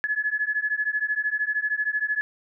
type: beating tone pair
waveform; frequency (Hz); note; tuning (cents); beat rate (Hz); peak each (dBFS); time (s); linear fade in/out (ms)
sine; 1700 / 1713; G#6 / A6; +40 / -47; 13; -26; 0.04-2.21; 0
effects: none